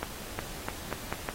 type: accelerating click train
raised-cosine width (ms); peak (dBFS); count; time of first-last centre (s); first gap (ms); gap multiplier
0.5; -16; 6; 0.03-1.289; 360; 0.82
effects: pink hiss -42 dBFS RMS until 1.34 s + AAC 48 kbps